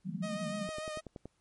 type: band-pass noise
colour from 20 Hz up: white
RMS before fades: -38 dBFS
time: 0.04-0.7 s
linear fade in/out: 50 ms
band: 160 to 220 Hz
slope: 96 dB/octave
type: tone with vibrato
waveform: sawtooth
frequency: 621 Hz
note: D#5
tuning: 3 cents flat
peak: -34 dBFS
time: 0.22-1.01 s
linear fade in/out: 20 ms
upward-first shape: triangle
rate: 6.7 Hz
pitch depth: 31 cents each way
type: click train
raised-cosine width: 2 ms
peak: -30 dBFS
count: 7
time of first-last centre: 0.69-1.256 s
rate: 10.6 Hz
effects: pink hiss -75 dBFS RMS until 1.4 s + MP3 48 kbps